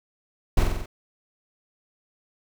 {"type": "noise with echo", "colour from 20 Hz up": "brown", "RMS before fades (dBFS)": -18, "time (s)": [0.57, 0.63], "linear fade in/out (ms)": 5, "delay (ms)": 46, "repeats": 5, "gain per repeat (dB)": -3, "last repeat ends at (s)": 0.86, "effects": []}